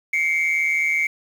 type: tone pair together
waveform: sine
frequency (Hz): 2118 / 2277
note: C7 / C#7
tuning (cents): +21 / +46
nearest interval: minor second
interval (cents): 125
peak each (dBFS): -19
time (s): 0.13-1.07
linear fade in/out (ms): 5
effects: tanh soft clip ceiling -14 dBFS + 7-bit